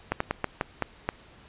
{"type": "slowing click train", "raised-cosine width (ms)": 0.5, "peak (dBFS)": -10, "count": 7, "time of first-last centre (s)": [0.12, 1.09], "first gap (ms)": 84, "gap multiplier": 1.26, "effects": ["pink hiss -53 dBFS RMS until 1.48 s", "resampled to 8000 Hz"]}